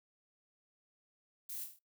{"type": "noise with echo", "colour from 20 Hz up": "violet", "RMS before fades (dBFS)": -44, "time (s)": [1.49, 1.64], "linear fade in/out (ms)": 5, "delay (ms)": 25, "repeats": 6, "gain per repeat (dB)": -4, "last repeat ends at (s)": 1.79, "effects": ["noise-tail reverb RT60 0.2 s tail -25 dB re dry"]}